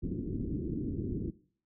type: low-pass noise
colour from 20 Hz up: white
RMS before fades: -35 dBFS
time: 0.02-1.31 s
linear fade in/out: 20 ms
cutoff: 360 Hz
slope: 48 dB/octave
effects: noise-tail reverb RT60 0.5 s tail -19 dB re dry